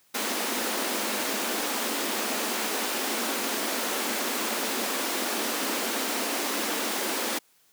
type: high-pass noise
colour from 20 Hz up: pink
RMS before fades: -29 dBFS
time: 0.14-7.39 s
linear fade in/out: 10 ms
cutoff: 210 Hz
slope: 96 dB/octave
effects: white hiss -63 dBFS RMS until 7.72 s + high-pass 100 Hz 12 dB/octave